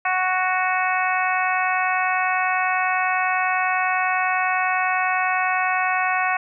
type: harmonic tone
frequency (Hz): 370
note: F#4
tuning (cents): 0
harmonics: 2 / 3 / 4 / 5 / 6 / 7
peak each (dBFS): -23 / -25 / -26 / -27 / -28 / -28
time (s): 0.05-6.37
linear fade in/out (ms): 5
effects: none